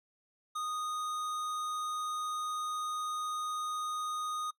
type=tone with hard clipping; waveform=sine; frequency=1238 Hz; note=D#6; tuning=9 cents flat; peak=-36 dBFS; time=0.55-4.51 s; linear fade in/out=10 ms; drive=15 dB; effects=noise-tail reverb RT60 0.1 s tail -19 dB re dry